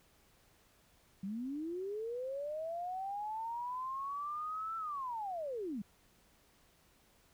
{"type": "linear two-way sweep", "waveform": "sine", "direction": "up then down", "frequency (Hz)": [185, 1339, 185], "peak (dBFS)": -37, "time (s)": [1.23, 5.82], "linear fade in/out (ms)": 5, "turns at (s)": 4.77, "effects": ["pink hiss -68 dBFS RMS until 7.33 s"]}